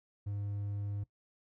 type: tone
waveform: triangle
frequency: 101.6 Hz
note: G#2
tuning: 38 cents flat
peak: -33 dBFS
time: 0.26-1.04 s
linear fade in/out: 10 ms
effects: noise-tail reverb RT60 0.1 s tail -18 dB re dry